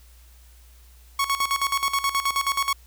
sawtooth tone with tremolo, 1107 Hz, C#6, 3 cents flat, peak -16 dBFS, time 1.19-2.73 s, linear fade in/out 5 ms, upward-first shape square, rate 9.4 Hz, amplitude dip 75%, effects added 60 Hz sine -48 dBFS peak until 2.86 s + white hiss -57 dBFS RMS until 2.86 s

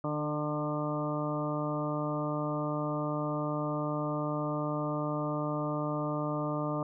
harmonic tone with a mistuned harmonic, 150 Hz, D3, 37 cents sharp, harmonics 1 / 2 / 3 / 4 / 5 / 6 / 7 / 8, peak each -35 / -35 / -42 / -36 / -45 / -43 / -42 / -39 dBFS, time 0.04-6.83 s, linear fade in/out 2 ms, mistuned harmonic 2, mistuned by -15 cents, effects none

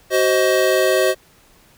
square chord, C diminished, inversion second, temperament just, 376.7 / 523.3 / 627.9 Hz, Gb4 / C5 / Eb5, +31 / 0 / +16 cents, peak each -19 dBFS, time 0.1-1.15 s, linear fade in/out 50 ms, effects pink hiss -52 dBFS RMS until 1.77 s

